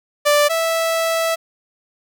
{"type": "tone pair in turn", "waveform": "sawtooth", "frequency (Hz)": [587.3, 656.6], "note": ["D5", "E5"], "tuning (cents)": [0, -7], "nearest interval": "major second", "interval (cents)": 193, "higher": "second", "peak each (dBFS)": [-8, -13], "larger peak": "first", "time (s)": [[0.25, 0.49], [0.49, 1.36]], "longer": "second", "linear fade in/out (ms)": 20, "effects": []}